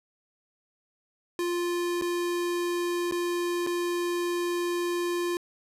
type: tone with dropouts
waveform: square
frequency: 349.2 Hz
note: F4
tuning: in tune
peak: -27 dBFS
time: 1.39-5.37 s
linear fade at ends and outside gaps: 1 ms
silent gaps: 2.013-2.021 / 3.112-3.122 / 3.665-3.671 s
effects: resampled to 32000 Hz